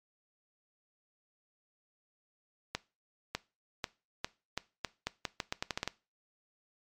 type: accelerating click train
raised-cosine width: 0.2 ms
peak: -15 dBFS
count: 15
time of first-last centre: 2.75-5.876 s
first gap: 600 ms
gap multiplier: 0.82
effects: noise-tail reverb RT60 0.3 s tail -20 dB re dry + MP3 96 kbps